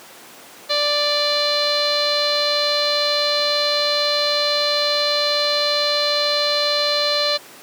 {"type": "tone with low-pass filter", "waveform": "sawtooth", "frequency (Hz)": 587.3, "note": "D5", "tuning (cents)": 0, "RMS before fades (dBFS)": -19, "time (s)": [0.69, 7.38], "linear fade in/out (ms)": 20, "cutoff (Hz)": 4100, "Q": 8.6, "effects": ["pink hiss -41 dBFS RMS until 7.62 s", "high-pass 300 Hz 12 dB/octave"]}